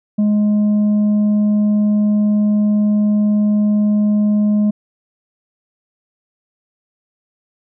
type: tone with tanh clipping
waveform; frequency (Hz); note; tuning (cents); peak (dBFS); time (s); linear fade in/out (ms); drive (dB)
triangle; 209; G#3; +11; -12; 0.18-4.71; 10; 8
effects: none